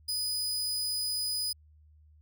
sawtooth tone, 4978 Hz, D#8, in tune, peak -27 dBFS, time 0.08-1.53 s, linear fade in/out 10 ms, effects added 76 Hz sine -56 dBFS peak until 2.21 s

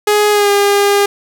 sawtooth tone with pitch glide, 417.7 to 404.4 Hz, G#4 to G#4, +10 to -46 cents, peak -5 dBFS, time 0.07-1.06 s, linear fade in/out 5 ms, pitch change -56 cents, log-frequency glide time 0.31-0.5 s, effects none

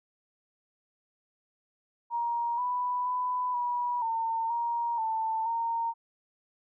sine tone with pitch steps, 942 / 989 / 997 / 971 / 907 / 940 / 889 / 922 Hz, A#5 / B5 / B5 / B5 / A#5 / A#5 / A5 / A#5, +18 / +2 / +16 / -30 / -48 / +14 / +18 / -19 cents, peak -27 dBFS, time 2.1-5.94 s, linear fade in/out 50 ms, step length 480 ms, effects none

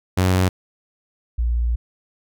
sawtooth / sine tone pair in turn, 92.5 / 58.7 Hz, F#2 / A#1, 0 / +13 cents, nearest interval minor sixth, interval 787 cents, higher first, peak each -11 / -17 dBFS, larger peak first, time 0.17-0.49 / 1.38-1.76 s, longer second, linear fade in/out 10 ms, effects none

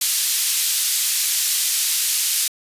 white band-pass noise, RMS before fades -20 dBFS, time 0.01-2.48 s, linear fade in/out 5 ms, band 3200 to 13000 Hz, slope 12 dB/octave, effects resampled to 32000 Hz

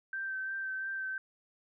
sine tone with vibrato, 1556 Hz, G6, 13 cents flat, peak -34 dBFS, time 0.13-1.18 s, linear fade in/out 2 ms, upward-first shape sine, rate 2.9 Hz, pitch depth 19 cents each way, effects none

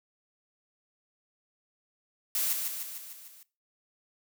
blue noise with echo, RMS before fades -29 dBFS, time 2.35-2.53 s, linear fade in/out 2 ms, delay 150 ms, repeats 6, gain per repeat -4 dB, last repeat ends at 3.43 s, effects noise-tail reverb RT60 0.3 s tail -20 dB re dry

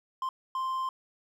triangle tone bursts at uneven times, 1046.5 Hz, C6, in tune, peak -27 dBFS, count 2, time 0.22-0.29 / 0.55-0.89 s, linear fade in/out 2 ms, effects none

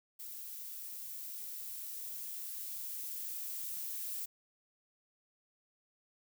violet noise with level ramp, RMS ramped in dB -46 to -40 dBFS, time 0.19-4.26 s, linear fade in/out 10 ms, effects none

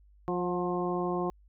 harmonic tone with a mistuned harmonic, 177.3 Hz, F3, 26 cents sharp, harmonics 1 / 2 / 3 / 4 / 5 / 6, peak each -34 / -31 / -39 / -36 / -41 / -37 dBFS, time 0.28-1.3 s, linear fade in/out 0 ms, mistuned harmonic 4, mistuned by +29 cents, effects added 50 Hz sine -56 dBFS peak until 1.48 s

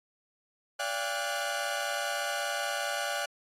sawtooth tone cluster, 578 / 689 / 799 / 1463 Hz, D5 / F5 / G5 / F#6, -28 / -24 / +33 / -20 cents, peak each -32 / -34 / -33 / -31 dBFS, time 0.79-3.26 s, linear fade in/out 10 ms, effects low-pass 12000 Hz 12 dB/octave + AAC 48 kbps

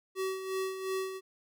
square tone with tremolo, 380 Hz, F#4, 46 cents sharp, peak -31 dBFS, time 0.15-1.21 s, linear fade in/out 50 ms, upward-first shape sine, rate 2.8 Hz, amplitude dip 60%, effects none

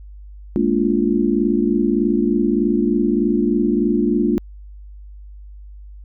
sine chord, Bb dominant seventh, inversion third, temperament just, 209.8 / 233.1 / 291.4 / 349.6 Hz, Ab3 / Bb3 / D4 / F4, +18 / 0 / -13 / +2 cents, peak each -20 dBFS, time 0.56-4.38 s, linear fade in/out 0 ms, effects added 50 Hz sine -35 dBFS peak until 6.04 s

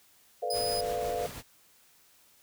sine chord, B half-diminished seventh, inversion third, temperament equal, 440 / 493.9 / 587.3 / 698.5 Hz, A4 / B4 / D5 / F5, 0 / 0 / 0 / 0 cents, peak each -37 / -34 / -37 / -33 dBFS, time 0.42-1.27 s, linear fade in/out 10 ms
sawtooth tone, 5000 Hz, D#8, 8 cents sharp, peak -29 dBFS, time 0.5-0.81 s, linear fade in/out 5 ms
pink noise with tremolo, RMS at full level -40 dBFS, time 0.52-1.43 s, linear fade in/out 50 ms, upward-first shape triangle, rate 5.9 Hz, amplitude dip 40%
effects white hiss -62 dBFS RMS until 2.42 s

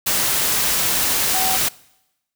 sine tone in noise, 757 Hz, F#5, 39 cents sharp, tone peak -23 dBFS, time 1.34-1.57 s, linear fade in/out 10 ms, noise white, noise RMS -19 dBFS, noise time 0.06-1.69 s, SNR -7 dB, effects noise-tail reverb RT60 0.9 s tail -23 dB re dry

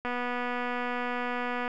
click train, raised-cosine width 0.5 ms, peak -18 dBFS, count 400, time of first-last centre 0.05-1.679 s, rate 245 Hz, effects none

